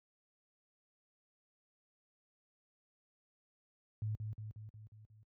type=tone with echo; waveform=sine; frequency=107.5 Hz; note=A2; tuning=40 cents flat; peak=-34 dBFS; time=4.02-4.15 s; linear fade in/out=0 ms; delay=180 ms; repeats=6; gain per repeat=-4 dB; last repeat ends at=5.23 s; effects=high-pass 60 Hz 12 dB/octave